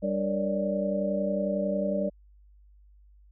sine tone cluster, 196.3 / 295 / 463.7 / 561 / 592 Hz, G3 / D4 / A#4 / C#5 / D5, +3 / +8 / -9 / +21 / +14 cents, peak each -29 / -37 / -36 / -34 / -29 dBFS, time 0.02-2.1 s, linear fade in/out 20 ms, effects added 50 Hz sine -53 dBFS peak until 3.31 s

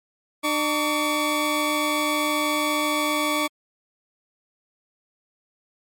20% pulse tone pair together, 301.2 / 1137 Hz, D4 / C#6, +44 / +44 cents, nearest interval octave + major seventh, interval 2300 cents, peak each -19 dBFS, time 0.43-3.48 s, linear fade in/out 20 ms, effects MP3 64 kbps

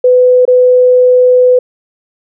sine tone with dropouts, 501 Hz, B4, 25 cents sharp, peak -3 dBFS, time 0.04-1.59 s, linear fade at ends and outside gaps 5 ms, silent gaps 0.453-0.477 s, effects none

